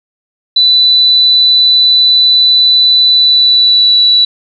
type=tone with pitch glide; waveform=sine; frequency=3984 to 3943 Hz; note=B7 to B7; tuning=+14 to -4 cents; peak=-4 dBFS; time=0.56-4.25 s; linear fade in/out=5 ms; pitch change=-18 cents; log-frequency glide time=3.1-3.98 s; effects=none